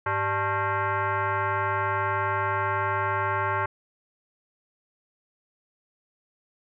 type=tone with frequency modulation; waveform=sine; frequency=102.4 Hz; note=G#2; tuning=24 cents flat; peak=-23 dBFS; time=0.06-3.66 s; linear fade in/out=5 ms; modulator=492 Hz; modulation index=3.2; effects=none